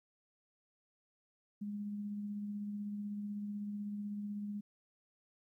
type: tone with tremolo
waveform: sine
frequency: 205.8 Hz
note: G#3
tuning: 16 cents flat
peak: -37 dBFS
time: 1.61-4.61 s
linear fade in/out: 10 ms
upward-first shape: sine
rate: 16 Hz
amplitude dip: 25%
effects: 13-bit